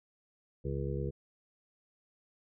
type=harmonic tone; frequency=69.3 Hz; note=C#2; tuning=in tune; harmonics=1 / 2 / 3 / 5 / 6 / 7; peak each=-38 / -36 / -43 / -42 / -41 / -42 dBFS; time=0.64-1.11 s; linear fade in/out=20 ms; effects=none